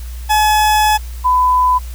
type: tone pair in turn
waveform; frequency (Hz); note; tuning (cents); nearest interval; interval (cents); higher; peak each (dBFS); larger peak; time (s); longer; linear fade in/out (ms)
40% pulse / sine; 852 / 1002.4; G#5 / B5; +44 / +25; minor third; 281; second; -9; neither; 0.29-0.98 / 1.24-1.79; first; 20
effects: added 60 Hz sine -24 dBFS peak until 1.94 s + white hiss -40 dBFS RMS until 1.94 s